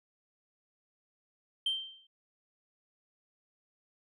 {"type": "tone with exponential decay", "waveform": "sine", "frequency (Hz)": 3136, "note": "G7", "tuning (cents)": 0, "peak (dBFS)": -24, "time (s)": [1.66, 2.07], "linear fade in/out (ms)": 5, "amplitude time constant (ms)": 88, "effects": ["tanh soft clip ceiling -26 dBFS"]}